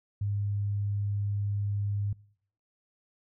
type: tone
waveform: sine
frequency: 101.7 Hz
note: G#2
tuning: 36 cents flat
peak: -27 dBFS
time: 0.21-2.13 s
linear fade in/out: 5 ms
effects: noise-tail reverb RT60 0.6 s tail -24 dB re dry